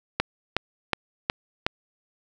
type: click train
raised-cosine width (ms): 0.3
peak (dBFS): -5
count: 5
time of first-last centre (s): 0.2-1.665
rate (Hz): 2.73
effects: none